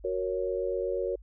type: chord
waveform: sine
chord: F# major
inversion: none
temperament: equal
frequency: 370 / 466.2 / 554.4 Hz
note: F#4 / A#4 / C#5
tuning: 0 / 0 / 0 cents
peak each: -32 dBFS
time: 0.04-1.16 s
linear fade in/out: 10 ms
effects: added 50 Hz sine -47 dBFS peak until 1.22 s